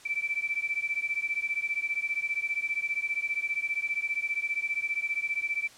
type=beating tone pair; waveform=sine; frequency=2320 / 2335 Hz; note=D7 / D7; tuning=-22 / -11 cents; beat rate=15 Hz; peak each=-31 dBFS; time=0.05-5.68 s; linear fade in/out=10 ms; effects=white hiss -52 dBFS RMS until 5.77 s + low-pass 8000 Hz 12 dB/octave